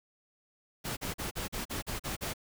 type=noise bursts; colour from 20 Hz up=pink; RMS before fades=-36 dBFS; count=9; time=0.84-2.338 s; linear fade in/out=20 ms; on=130 ms; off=41 ms; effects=none